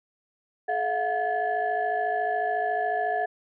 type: tone cluster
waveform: sine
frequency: 428.6 / 667 / 721 / 1717 Hz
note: A4 / E5 / F#5 / A6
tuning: -45 / +20 / -45 / -43 cents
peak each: -32 / -31 / -25 / -32 dBFS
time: 0.68-3.26 s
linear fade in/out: 10 ms
effects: tanh soft clip ceiling -15 dBFS